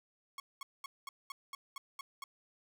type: tone bursts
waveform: sawtooth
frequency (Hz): 1100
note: C#6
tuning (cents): -14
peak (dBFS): -38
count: 9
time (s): 0.38-2.24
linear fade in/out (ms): 2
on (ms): 20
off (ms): 210
effects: none